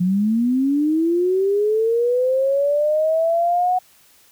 sine linear sweep, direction up, 174.61 to 739 Hz, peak -15 dBFS, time 0-3.79 s, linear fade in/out 10 ms, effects white hiss -53 dBFS RMS until 4.31 s

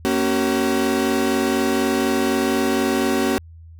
35% pulse chord, F# major, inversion first, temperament equal with one note detuned, 233.1 / 277.2 / 379.3 Hz, A#3 / C#4 / F#4, 0 / 0 / +43 cents, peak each -21 / -20 / -20 dBFS, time 0.05-3.38 s, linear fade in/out 0 ms, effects added 82 Hz sine -39 dBFS peak until 3.79 s

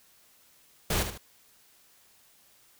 pink noise with echo, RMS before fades -27 dBFS, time 0.9-1.03 s, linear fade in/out 5 ms, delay 74 ms, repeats 2, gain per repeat -8 dB, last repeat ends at 1.178 s, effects white hiss -61 dBFS RMS until 2.79 s

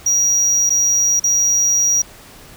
triangle tone with dropouts, 5750 Hz, F8, 50 cents sharp, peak -11 dBFS, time 0.06-2.02 s, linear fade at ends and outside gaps 5 ms, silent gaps 0.695-0.703 / 1.197-1.239 s, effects pink hiss -41 dBFS RMS until 2.56 s

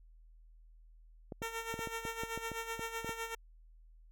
clicks, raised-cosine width 2 ms, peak -28 dBFS, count 12, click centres 1.322 / 1.419 / 1.741 / 1.792 / 1.873 / 2.052 / 2.235 / 2.376 / 2.517 / 2.794 / 3.046 / 3.093 s
10% pulse tone with tremolo, 455.2 Hz, A#4, 41 cents flat, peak -28 dBFS, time 1.42-3.35 s, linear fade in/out 5 ms, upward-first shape sine, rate 7.9 Hz, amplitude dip 65%
effects added 40 Hz sine -56 dBFS peak until 4.11 s

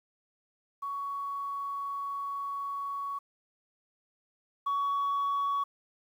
sine tone pair in turn, 1119 / 1123.6 Hz, C#6 / C#6, +16 / +23 cents, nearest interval unison, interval 7 cents, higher second, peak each -32 / -25 dBFS, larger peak second, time 0.82-3.19 / 4.66-5.64 s, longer first, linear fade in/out 10 ms, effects tanh soft clip ceiling -25 dBFS + 10-bit

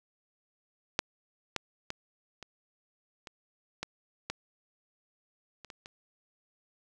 clicks, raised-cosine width 0.2 ms, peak -8 / -13 / -18 / -26 / -26 / -17 / -16 / -29 / -27 / -28 dBFS, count 10, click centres 0.991 / 1.563 / 1.904 / 2.427 / 3.272 / 3.83 / 4.3 / 5.647 / 5.702 / 5.859 s, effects none

